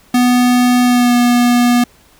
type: tone with pitch glide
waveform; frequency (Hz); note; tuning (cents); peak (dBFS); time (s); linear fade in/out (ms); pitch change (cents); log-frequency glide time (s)
square; 246.9 to 242.5; B3 to B3; 0 to -31; -9; 0.14-1.84; 5; -31; 0.84-1.14
effects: pink hiss -48 dBFS RMS until 2.19 s